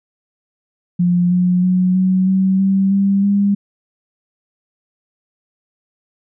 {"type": "tone with pitch steps", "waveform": "sine", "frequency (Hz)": [176.5, 179.79, 183.15, 186.56, 190.04, 193.59, 197.2, 200.9], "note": ["F3", "F#3", "F#3", "F#3", "F#3", "G3", "G3", "G3"], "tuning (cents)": [19, -49, -17, 15, 47, -21, 11, 43], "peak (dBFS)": -11, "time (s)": [0.99, 3.55], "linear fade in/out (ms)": 10, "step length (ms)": 320, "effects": []}